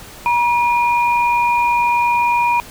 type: tone pair together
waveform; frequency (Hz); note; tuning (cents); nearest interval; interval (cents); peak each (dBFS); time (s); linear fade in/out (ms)
sine; 957.3 / 2427; A#5 / D#7; +46 / -44; octave + major third; 1610; -13 / -20; 0.26-2.6; 0
effects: pink hiss -37 dBFS RMS until 2.7 s